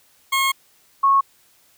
20% pulse / sine tone pair in turn, 1082 / 1097.7 Hz, C#6 / C#6, -42 / -17 cents, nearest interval unison, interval 25 cents, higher second, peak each -12 dBFS, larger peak neither, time 0.32-0.52 / 1.03-1.21 s, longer first, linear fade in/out 10 ms, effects white hiss -57 dBFS RMS until 1.77 s

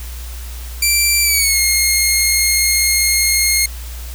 10% pulse tone with pitch glide, 2350 to 2143 Hz, D7 to C7, +1 to +41 cents, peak -3 dBFS, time 0.82-3.66 s, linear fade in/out 5 ms, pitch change -160 cents, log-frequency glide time 1.22-1.59 s, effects added 60 Hz sine -26 dBFS peak until 4.14 s + white hiss -36 dBFS RMS until 4.14 s

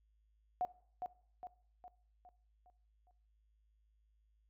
sine tone with echo, 726 Hz, F#5, 33 cents flat, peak -32 dBFS, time 0.61-0.65 s, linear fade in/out 0 ms, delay 410 ms, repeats 6, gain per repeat -6 dB, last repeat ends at 3.11 s, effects noise-tail reverb RT60 0.6 s tail -20 dB re dry + added 53 Hz sine -70 dBFS peak until 4.49 s

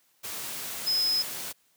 sine tone in noise, 5100 Hz, D#8, 42 cents sharp, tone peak -23 dBFS, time 0.86-1.23 s, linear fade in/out 20 ms, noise white, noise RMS -36 dBFS, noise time 0.23-1.53 s, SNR +10 dB, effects white hiss -67 dBFS RMS until 1.76 s + high-pass 100 Hz 12 dB/octave

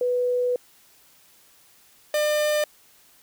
sine / 45% pulse tone pair in turn, 493.9 / 600.9 Hz, B4 / D5, 0 / +40 cents, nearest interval minor third, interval 340 cents, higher second, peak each -20 dBFS, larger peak neither, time 0.01-0.56 / 2.14-2.64 s, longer first, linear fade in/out 2 ms, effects white hiss -56 dBFS RMS until 3.22 s

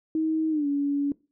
sine tone with pitch glide, 317 to 284.1 Hz, D#4 to C#4, +32 to +43 cents, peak -22 dBFS, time 0.15-1.12 s, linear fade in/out 2 ms, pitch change -189 cents, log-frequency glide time 0.5-0.67 s, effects noise-tail reverb RT60 0.3 s tail -21 dB re dry

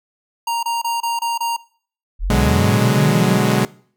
square tone bursts, 932.3 Hz, A#5, in tune, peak -19 dBFS, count 6, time 0.47-1.565 s, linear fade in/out 5 ms, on 160 ms, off 27 ms
sine linear sweep, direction up, 35.84 to 193.8 Hz, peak -17 dBFS, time 2.19-3.4 s, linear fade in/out 50 ms
sawtooth chord, G# half-diminished seventh, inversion first, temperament equal, 123.47 / 146.83 / 185 / 207.7 Hz, B2 / D3 / F#3 / G#3, 0 / 0 / 0 / 0 cents, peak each -16 / -17 / -16 / -14 dBFS, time 2.3-3.65 s, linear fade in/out 0 ms
effects noise-tail reverb RT60 0.5 s tail -21 dB re dry

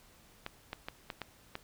clicks, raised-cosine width 0.3 ms, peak -22 dBFS, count 6, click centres 0.464 / 0.731 / 0.885 / 1.102 / 1.217 / 1.554 s, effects pink hiss -61 dBFS RMS until 1.63 s

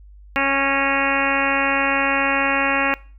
harmonic tone with a mistuned harmonic, 275.4 Hz, C#4, 11 cents flat, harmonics 1 / 2 / 3 / 4 / 5 / 6 / 7 / 8 / 9 / 10, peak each -26 / -26 / -26 / -26 / -26 / -26 / -26 / -26 / -26 / -26 dBFS, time 0.36-2.94 s, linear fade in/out 0 ms, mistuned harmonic 7, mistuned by -24 cents, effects noise-tail reverb RT60 0.4 s tail -22 dB re dry + added 50 Hz sine -41 dBFS peak until 3.18 s

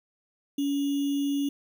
sine tone with sample-and-hold, 282.1 Hz, C#4, 30 cents sharp, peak -24 dBFS, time 0.58-1.49 s, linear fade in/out 5 ms, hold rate 3150 Hz, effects none

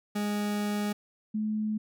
40% pulse / sine tone pair in turn, 207.1 / 214.6 Hz, G#3 / A3, -5 / -43 cents, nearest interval minor second, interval 62 cents, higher second, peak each -27 dBFS, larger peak neither, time 0.15-0.93 / 1.34-1.78 s, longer first, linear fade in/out 10 ms, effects none

